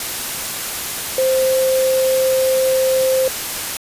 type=tone in noise; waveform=sine; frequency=523 Hz; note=C5; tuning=1 cent flat; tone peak=-13 dBFS; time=1.18-3.28 s; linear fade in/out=2 ms; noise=white; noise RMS=-24 dBFS; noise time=0-3.77 s; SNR=+8 dB; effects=resampled to 32000 Hz